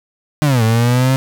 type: linear two-way sweep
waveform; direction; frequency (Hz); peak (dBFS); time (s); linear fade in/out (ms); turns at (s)
35% pulse; down then up; 155.56 to 110 to 133.9; -9; 0.42-1.16; 0; 0.63
effects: none